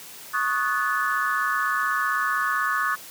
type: chord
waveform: sine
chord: D# half-diminished seventh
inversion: third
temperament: equal with one note detuned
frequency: 1108.7 / 1244.5 / 1480 / 1727.8 Hz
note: C#6 / D#6 / F#6 / A6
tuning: 0 / 0 / 0 / -32 cents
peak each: -27 dBFS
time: 0.33-2.96 s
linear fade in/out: 20 ms
effects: white hiss -42 dBFS RMS until 3.1 s + high-pass 100 Hz 12 dB/octave